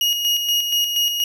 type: tone with tremolo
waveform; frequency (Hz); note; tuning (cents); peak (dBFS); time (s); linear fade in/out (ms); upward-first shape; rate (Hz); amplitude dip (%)
35% pulse; 2877; F#7; -49; -14; 0.01-1.24; 2; square; 4.2; 45
effects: none